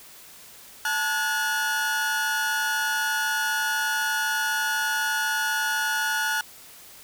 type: tone cluster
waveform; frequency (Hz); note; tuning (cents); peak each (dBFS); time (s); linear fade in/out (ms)
40% pulse; 877 / 1452 / 1686; A5 / F#6 / G#6; -6 / -33 / +26; -29 / -24 / -32; 0.85-6.41; 2
effects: white hiss -47 dBFS RMS until 7.03 s